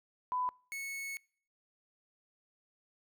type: tone pair in turn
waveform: sine / 45% pulse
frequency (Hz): 1000 / 2203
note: B5 / C#7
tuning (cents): +21 / -11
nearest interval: octave + major second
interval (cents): 1368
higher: second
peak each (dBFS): -31 / -38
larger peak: first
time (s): 0.32-0.49 / 0.72-1.17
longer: second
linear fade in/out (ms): 0
effects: noise-tail reverb RT60 0.5 s tail -26 dB re dry